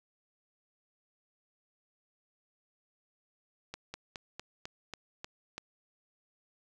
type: slowing click train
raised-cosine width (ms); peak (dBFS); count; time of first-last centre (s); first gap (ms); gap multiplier
0.2; -23; 8; 3.74-5.58; 200; 1.09
effects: none